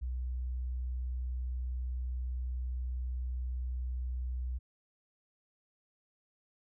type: tone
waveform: sine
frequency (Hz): 62.4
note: B1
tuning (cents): +19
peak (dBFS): -33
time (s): 0.01-4.59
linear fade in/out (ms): 20
effects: none